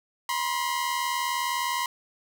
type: tone pair together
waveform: sawtooth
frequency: 966.2 / 1046 Hz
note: B5 / C6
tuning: -38 / -1 cents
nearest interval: minor second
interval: 137 cents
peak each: -25 dBFS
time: 0.29-1.86 s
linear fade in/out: 2 ms
effects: none